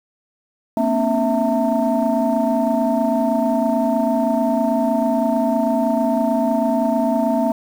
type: tone cluster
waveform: sine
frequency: 229.3 / 258.7 / 285 / 658 / 905 Hz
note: A#3 / C4 / C#4 / E5 / A5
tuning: -28 / -19 / +48 / -3 / +48 cents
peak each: -20 / -21 / -25 / -19 / -24 dBFS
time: 0.77-7.52 s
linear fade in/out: 2 ms
effects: tanh soft clip ceiling -7 dBFS + 7-bit